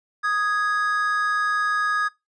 triangle tone pair together, 1244.5 / 1661.2 Hz, D#6 / G#6, 0 / 0 cents, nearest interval perfect fourth, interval 500 cents, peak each -21 dBFS, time 0.23-2.09 s, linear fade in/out 20 ms, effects noise-tail reverb RT60 0.2 s tail -21 dB re dry + resampled to 22050 Hz

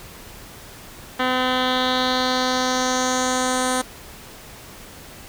10% pulse tone with low-pass filter sweep, 255 Hz, C4, 44 cents flat, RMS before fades -21 dBFS, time 1.19-3.82 s, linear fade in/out 10 ms, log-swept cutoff 2700 to 9200 Hz, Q 3, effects pink hiss -41 dBFS RMS until 5.28 s

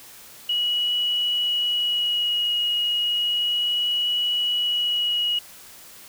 sine tone with vibrato, 2910 Hz, F#7, 29 cents flat, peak -20 dBFS, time 0.49-5.39 s, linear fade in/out 5 ms, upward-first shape sine, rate 0.33 Hz, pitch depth 11 cents each way, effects white hiss -45 dBFS RMS until 6.08 s

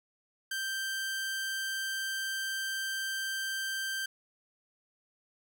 sawtooth tone, 1568 Hz, G6, in tune, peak -29 dBFS, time 0.51-4.06 s, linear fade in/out 5 ms, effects none

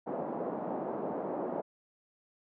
white band-pass noise, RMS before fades -36 dBFS, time 0.06-1.62 s, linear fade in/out 20 ms, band 190 to 760 Hz, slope 24 dB/octave, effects none

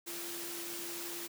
sine tone in noise, 342.5 Hz, F4, 34 cents flat, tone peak -46 dBFS, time 0.06-1.28 s, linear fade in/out 20 ms, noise white, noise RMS -42 dBFS, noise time 0.06-1.28 s, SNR -7 dB, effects high-pass 150 Hz 12 dB/octave

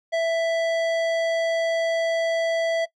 sine tone with tanh clipping, 661 Hz, E5, 5 cents sharp, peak -22 dBFS, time 0.12-2.86 s, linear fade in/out 20 ms, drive 15 dB, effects noise-tail reverb RT60 0.1 s tail -21 dB re dry

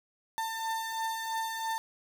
35% pulse beating tone pair, 894 / 897 Hz, A5 / A5, +27 / +33 cents, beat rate 3 Hz, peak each -38 / -31 dBFS, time 0.38-1.78 s, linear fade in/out 0 ms, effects none

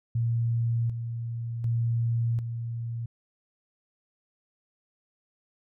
sine tone with tremolo, 116.54 Hz, A#2, in tune, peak -23 dBFS, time 0.15-3.06 s, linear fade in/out 5 ms, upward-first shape square, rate 0.67 Hz, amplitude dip 55%, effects none

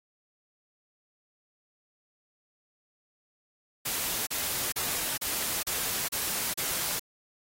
white noise bursts, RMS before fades -31 dBFS, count 7, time 3.85-6.994 s, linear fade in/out 10 ms, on 420 ms, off 34 ms, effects AAC 48 kbps

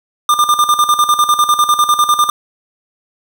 square tone with tremolo, 1200 Hz, D6, 37 cents sharp, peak -8 dBFS, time 0.29-2.3 s, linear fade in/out 2 ms, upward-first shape square, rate 10 Hz, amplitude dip 70%, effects none

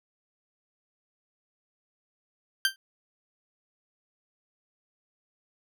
20% pulse tone with exponential decay, 1568 Hz, G6, in tune, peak -13 dBFS, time 2.65-2.76 s, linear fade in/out 1 ms, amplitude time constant 22 ms, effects none

